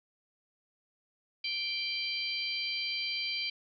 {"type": "harmonic tone with a mistuned harmonic", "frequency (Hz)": 784, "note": "G5", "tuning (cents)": 0, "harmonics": [3, 4, 5, 6], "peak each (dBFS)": [-36, -38, -41, -36], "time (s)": [1.44, 3.5], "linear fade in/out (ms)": 5, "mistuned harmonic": 5, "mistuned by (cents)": 54, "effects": []}